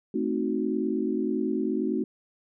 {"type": "chord", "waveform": "sine", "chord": "A diminished seventh", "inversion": "none", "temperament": "equal", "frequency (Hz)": [220, 261.6, 311.1, 370], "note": ["A3", "C4", "Eb4", "Gb4"], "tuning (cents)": [0, 0, 0, 0], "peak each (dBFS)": -30, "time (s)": [0.14, 2.04], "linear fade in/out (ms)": 5, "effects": []}